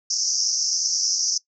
white band-pass noise, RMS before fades -23 dBFS, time 0.1-1.38 s, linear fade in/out 5 ms, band 5100 to 6200 Hz, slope 96 dB/octave, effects noise-tail reverb RT60 0.1 s tail -21 dB re dry

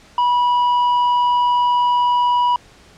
sine tone with tanh clipping, 976 Hz, B5, 21 cents flat, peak -14 dBFS, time 0.18-2.56 s, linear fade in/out 2 ms, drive 5 dB, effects pink hiss -47 dBFS RMS until 2.97 s + low-pass 7000 Hz 12 dB/octave

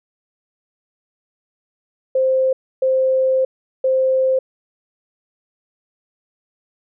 sine tone bursts at uneven times, 523.3 Hz, C5, in tune, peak -13 dBFS, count 3, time 2.15-2.53 / 2.82-3.45 / 3.84-4.39 s, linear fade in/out 5 ms, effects none

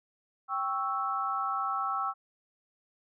sine chord, C# diminished, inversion second, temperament equal, 784 / 1108.7 / 1318.5 Hz, G5 / C#6 / E6, 0 / 0 / 0 cents, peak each -35 / -34 / -31 dBFS, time 0.48-2.14 s, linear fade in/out 50 ms, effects none

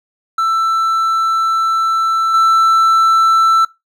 triangle tone with level steps, 1330 Hz, E6, 15 cents sharp, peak -10 / -6 dBFS, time 0.38-3.65 s, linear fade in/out 5 ms, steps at 2.34 s, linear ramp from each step 2 ms, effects noise-tail reverb RT60 0.2 s tail -20 dB re dry

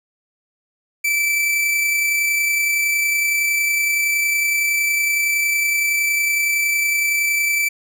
45% pulse tone with amplitude modulation, 2323 Hz, D7, 20 cents flat, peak -15 dBFS, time 1.04-7.69 s, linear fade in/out 10 ms, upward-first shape sine, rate 30.8 Hz, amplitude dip 25%, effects none

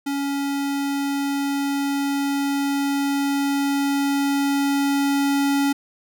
square tone with level ramp, 280 Hz, C#4, 18 cents sharp, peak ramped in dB -23 to -18 dBFS, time 0.06-5.73 s, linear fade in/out 10 ms, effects none

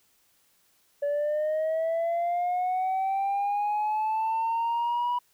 sine linear sweep, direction up, 571 to 979 Hz, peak -22 dBFS, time 1.02-5.19 s, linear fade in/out 10 ms, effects tanh soft clip ceiling -23 dBFS + white hiss -66 dBFS RMS until 5.33 s

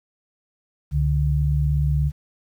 sine tone pair together, 68.6 / 145.36 Hz, C#2 / D3, -17 / -17 cents, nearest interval octave + minor second, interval 1300 cents, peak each -20 dBFS, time 0.91-2.12 s, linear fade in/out 50 ms, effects 9-bit

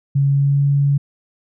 sine tone with pitch glide, 139.3 to 141.24 Hz, C#3 to C#3, +9 to +33 cents, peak -12 dBFS, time 0.15-0.98 s, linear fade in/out 10 ms, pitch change +24 cents, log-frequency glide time 0.27-0.63 s, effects none

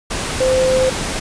sine tone in noise, 518 Hz, C5, 17 cents flat, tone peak -12 dBFS, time 0.4-0.9 s, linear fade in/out 10 ms, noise pink, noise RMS -22 dBFS, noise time 0.1-1.2 s, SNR +7 dB, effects resampled to 22050 Hz

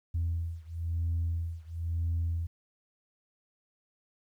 sine beating tone pair, 83.3 / 84.3 Hz, E2 / E2, +19 / +39 cents, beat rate 1 Hz, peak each -31 / -32 dBFS, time 0.14-2.47 s, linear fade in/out 10 ms, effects tanh soft clip ceiling -24 dBFS + 11-bit

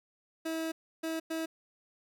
30% pulse tone bursts at uneven times, 323.3 Hz, E4, 34 cents flat, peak -30 dBFS, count 3, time 0.45-0.72 / 1.03-1.2 / 1.3-1.46 s, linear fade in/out 10 ms, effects none

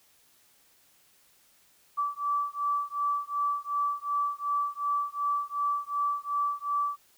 sine beating tone pair, 1156 / 1158.7 Hz, D6 / D6, -28 / -24 cents, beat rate 2.7 Hz, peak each -30 dBFS, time 1.97-6.97 s, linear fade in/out 20 ms, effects white hiss -63 dBFS RMS until 7.17 s

